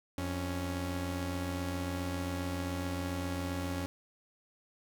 sawtooth tone pair together, 87.31 / 277.2 Hz, F2 / C#4, 0 / 0 cents, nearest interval octave + minor sixth, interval 2000 cents, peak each -32 / -33 dBFS, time 0.18-3.86 s, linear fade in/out 0 ms, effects none

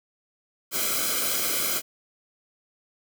white noise with comb filter, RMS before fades -26 dBFS, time 0.71-1.82 s, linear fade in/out 50 ms, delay 1.1 ms, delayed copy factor -0.9, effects none

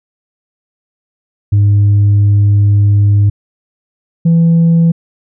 sine tone pair in turn, 102.1 / 166.63 Hz, G#2 / E3, -29 / +19 cents, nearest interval minor sixth, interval 848 cents, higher second, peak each -3 dBFS, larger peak neither, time 1.52-3.3 / 4.25-4.92 s, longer first, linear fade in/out 10 ms, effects tanh soft clip ceiling -4 dBFS

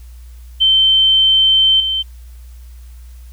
sine tone with level steps, 3100 Hz, G7, 20 cents flat, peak -8 / -15 dBFS, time 0.6-2.03 s, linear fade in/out 20 ms, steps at 1.8 s, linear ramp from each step 2 ms, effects added 60 Hz sine -33 dBFS peak until 3.32 s + white hiss -52 dBFS RMS until 3.32 s

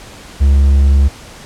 triangle tone, 69.3 Hz, C#2, in tune, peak -4 dBFS, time 0.4-1.09 s, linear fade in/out 20 ms, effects pink hiss -35 dBFS RMS until 1.45 s + low-pass 9000 Hz 12 dB/octave

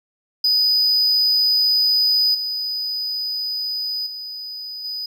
triangle tone with level steps, 4978 Hz, D#8, in tune, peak -13 / -21 / -28 / -24 dBFS, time 0.44-5.06 s, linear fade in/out 5 ms, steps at 2.34 / 4.06 / 4.84 s, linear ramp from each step 10 ms, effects none

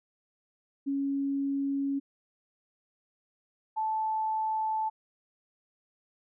sine tone pair in turn, 277.2 / 874.5 Hz, C#4 / A5, 0 / -11 cents, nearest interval octave + minor sixth, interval 1989 cents, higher second, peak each -27 dBFS, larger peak neither, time 0.86-2 / 3.76-4.9 s, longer neither, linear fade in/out 20 ms, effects none

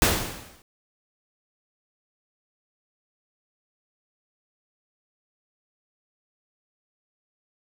pink noise with exponential decay, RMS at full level -17 dBFS, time 0.02-0.62 s, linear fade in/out 1 ms, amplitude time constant 130 ms, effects none

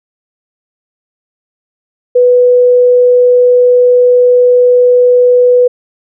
sine tone, 493.9 Hz, B4, in tune, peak -3 dBFS, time 2.15-5.68 s, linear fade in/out 10 ms, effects none

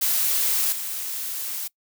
blue noise with level steps, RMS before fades -22 / -30 dBFS, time 0.01-1.68 s, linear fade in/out 10 ms, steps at 0.72 s, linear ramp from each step 5 ms, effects noise-tail reverb RT60 0.1 s tail -23 dB re dry

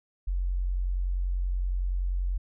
sine tone, 45.27 Hz, F#1, 37 cents flat, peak -25 dBFS, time 0.27-2.38 s, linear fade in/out 10 ms, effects none

